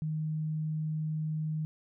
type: tone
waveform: sine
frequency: 155.56 Hz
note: D#3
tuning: in tune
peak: -30 dBFS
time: 0.02-1.65 s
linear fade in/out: 0 ms
effects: none